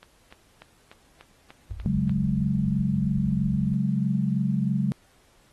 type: click train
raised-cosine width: 0.3 ms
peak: -29 dBFS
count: 8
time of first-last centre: 0.03-2.095 s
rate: 3.39 Hz
type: low-pass noise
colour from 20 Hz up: white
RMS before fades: -36 dBFS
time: 1.71-3.74 s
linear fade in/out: 0 ms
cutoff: 100 Hz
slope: 96 dB/octave
type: chord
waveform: sine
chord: C# suspended fourth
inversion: none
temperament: just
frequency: 138.59 / 184.79 / 207.9 Hz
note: C#3 / F#3 / G#3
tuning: 0 / -2 / +2 cents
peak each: -26 dBFS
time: 1.86-4.92 s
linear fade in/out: 0 ms
effects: pink hiss -61 dBFS RMS until 5.52 s + AAC 32 kbps